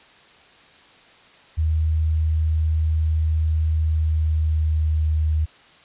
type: tone with pitch glide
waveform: sine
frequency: 78.9 to 77.77 Hz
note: D#2 to D#2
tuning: +25 to 0 cents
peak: -17 dBFS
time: 1.57-5.46 s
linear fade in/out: 20 ms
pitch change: -25 cents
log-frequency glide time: 3.74-5.04 s
effects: white hiss -50 dBFS RMS until 5.84 s + resampled to 8000 Hz